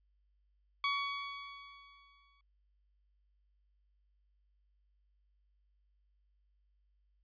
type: tone with exponential decay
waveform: 20% pulse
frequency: 1126 Hz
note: C#6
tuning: 27 cents sharp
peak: -25 dBFS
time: 0.84-2.41 s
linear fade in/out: 2 ms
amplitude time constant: 340 ms
effects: added 50 Hz sine -70 dBFS peak until 7.23 s + resampled to 11025 Hz